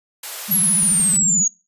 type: high-pass noise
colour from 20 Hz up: white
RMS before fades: -30 dBFS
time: 0.23-1.17 s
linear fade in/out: 5 ms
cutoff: 460 Hz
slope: 24 dB/octave
type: tone with vibrato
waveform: sine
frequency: 185 Hz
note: F#3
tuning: in tune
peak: -24 dBFS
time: 0.48-1.44 s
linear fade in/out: 20 ms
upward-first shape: sine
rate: 14 Hz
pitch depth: 230 cents each way
type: exponential sweep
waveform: sine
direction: down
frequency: 11570 to 6590 Hz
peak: -14 dBFS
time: 0.51-1.48 s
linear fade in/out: 5 ms
type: clicks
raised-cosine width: 3 ms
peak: -24 dBFS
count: 5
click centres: 0.832 / 0.921 / 0.998 / 1.141 / 1.226 s
effects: noise-tail reverb RT60 0.3 s tail -22 dB re dry + resampled to 32000 Hz